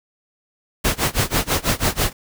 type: noise with tremolo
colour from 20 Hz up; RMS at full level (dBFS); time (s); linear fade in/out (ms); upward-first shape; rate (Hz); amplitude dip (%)
pink; -17; 0.84-2.13; 10; sine; 6.1; 95
effects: none